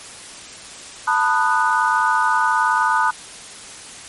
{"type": "chord", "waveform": "sine", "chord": "B dominant seventh", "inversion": "third", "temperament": "just", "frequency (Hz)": [889, 987.8, 1234.7, 1481.6], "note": ["A5", "B5", "D#6", "F#6"], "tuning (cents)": [18, 0, -14, 2], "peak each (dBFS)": -20, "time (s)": [1.07, 3.11], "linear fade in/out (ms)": 10, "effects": ["white hiss -37 dBFS RMS until 4.08 s", "MP3 48 kbps"]}